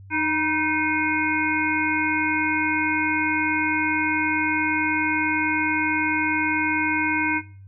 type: harmonic tone with a mistuned harmonic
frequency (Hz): 308.2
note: D#4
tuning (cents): -16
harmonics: 1 / 3 / 5 / 7 / 8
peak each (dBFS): -26 / -26 / -26 / -26 / -26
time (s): 0.1-7.42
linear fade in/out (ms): 50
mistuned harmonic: 3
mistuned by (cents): +56
effects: noise-tail reverb RT60 0.4 s tail -17 dB re dry + added 97 Hz sine -41 dBFS peak until 7.67 s